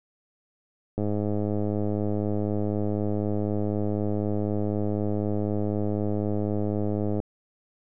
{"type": "click train", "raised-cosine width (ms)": 2, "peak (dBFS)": -15, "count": 648, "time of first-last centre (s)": [0.98, 7.201], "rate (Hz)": 104, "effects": []}